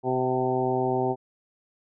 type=harmonic tone with a mistuned harmonic; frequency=128 Hz; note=C3; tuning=38 cents flat; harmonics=1 / 2 / 3 / 4 / 5 / 6 / 7; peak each=-32 / -31 / -26 / -34 / -32 / -29 / -33 dBFS; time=0.03-1.16 s; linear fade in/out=50 ms; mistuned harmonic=5; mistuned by=+30 cents; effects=none